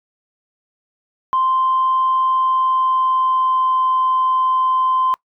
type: tone with pitch glide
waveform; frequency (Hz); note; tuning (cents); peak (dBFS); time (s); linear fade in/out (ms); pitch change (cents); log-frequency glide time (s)
sine; 1043 to 1035.8; C6 to C6; -6 to -18; -13; 1.33-5.14; 0; -12; 2.23-3.84
effects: noise-tail reverb RT60 0.1 s tail -23 dB re dry + tanh soft clip ceiling -9 dBFS